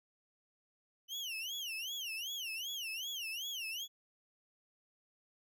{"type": "tone with vibrato", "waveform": "35% pulse", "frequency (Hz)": 2960, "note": "F#7", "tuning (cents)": 0, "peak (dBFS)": -37, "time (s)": [1.08, 3.88], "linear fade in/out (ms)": 50, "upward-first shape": "sine", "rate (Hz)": 2.6, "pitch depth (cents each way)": 230, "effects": []}